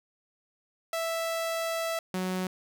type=tone pair in turn; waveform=sawtooth; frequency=659.3 / 185.01 Hz; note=E5 / F#3; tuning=0 / 0 cents; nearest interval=octave + minor seventh; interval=2200 cents; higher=first; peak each=-25 dBFS; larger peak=neither; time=0.93-1.99 / 2.14-2.47 s; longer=first; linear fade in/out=2 ms; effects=none